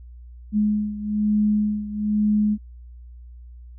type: beating tone pair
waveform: sine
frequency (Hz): 210 / 211.1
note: G#3 / G#3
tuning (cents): +19 / +29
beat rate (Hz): 1.1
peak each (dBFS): -20 / -24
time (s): 0.52-2.58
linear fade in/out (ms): 50
effects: added 60 Hz sine -39 dBFS peak until 3.78 s